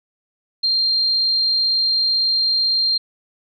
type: tone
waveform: sine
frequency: 4186 Hz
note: C8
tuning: in tune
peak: -15 dBFS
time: 0.63-2.98 s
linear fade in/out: 10 ms
effects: none